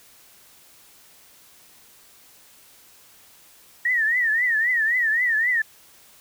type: tone with vibrato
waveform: sine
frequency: 1864.7 Hz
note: A#6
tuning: in tune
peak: -18 dBFS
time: 3.85-5.62 s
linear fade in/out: 5 ms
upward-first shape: triangle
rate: 3.8 Hz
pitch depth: 160 cents each way
effects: white hiss -52 dBFS RMS until 6.2 s